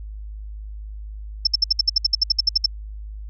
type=tone bursts; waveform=sine; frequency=5310 Hz; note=E8; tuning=12 cents sharp; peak=-12 dBFS; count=15; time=1.45-2.661 s; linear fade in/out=5 ms; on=21 ms; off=64 ms; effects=added 52 Hz sine -31 dBFS peak until 3.29 s